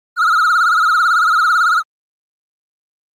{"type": "tone with vibrato", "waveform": "triangle", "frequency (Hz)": 1347, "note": "E6", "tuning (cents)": 37, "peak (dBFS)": -8, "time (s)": [0.16, 1.83], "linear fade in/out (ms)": 50, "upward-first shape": "triangle", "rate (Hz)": 18, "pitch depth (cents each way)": 150, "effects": ["Opus 24 kbps"]}